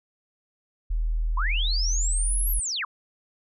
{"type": "tone", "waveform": "sine", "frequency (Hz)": 40.11, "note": "E1", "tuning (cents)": -47, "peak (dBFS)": -22, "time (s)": [0.9, 2.6], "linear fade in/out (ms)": 10}
{"type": "linear two-way sweep", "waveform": "sine", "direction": "up then down", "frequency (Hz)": [940, 11780, 940], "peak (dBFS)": -26, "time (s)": [1.37, 2.85], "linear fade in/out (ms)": 5, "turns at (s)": 2.52}
{"effects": []}